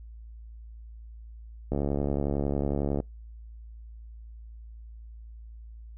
click train, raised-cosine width 2 ms, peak -15 dBFS, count 92, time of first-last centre 1.72-3.002 s, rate 71 Hz, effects noise-tail reverb RT60 0.2 s tail -26 dB re dry + added 56 Hz sine -42 dBFS peak until 5.97 s

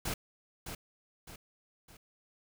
pink noise with echo, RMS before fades -35 dBFS, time 0.05-0.14 s, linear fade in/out 5 ms, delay 610 ms, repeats 3, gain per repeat -7 dB, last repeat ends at 1.97 s, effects none

